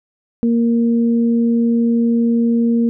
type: tone pair together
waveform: sine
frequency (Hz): 233.1 / 466.2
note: A#3 / A#4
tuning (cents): 0 / 0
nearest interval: octave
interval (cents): 1200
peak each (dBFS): -12 / -23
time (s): 0.43-2.89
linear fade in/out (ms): 0
effects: none